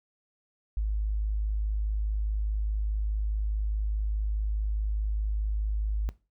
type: tone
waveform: sine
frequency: 52.4 Hz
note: G#1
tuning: 16 cents sharp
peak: -25 dBFS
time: 0.77-6.09 s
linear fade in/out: 0 ms
effects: noise-tail reverb RT60 0.3 s tail -19 dB re dry